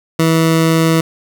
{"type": "tone", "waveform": "20% pulse", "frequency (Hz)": 162.6, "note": "E3", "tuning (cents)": -23, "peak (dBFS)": -5, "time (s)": [0.19, 1.01], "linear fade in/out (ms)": 5, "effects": []}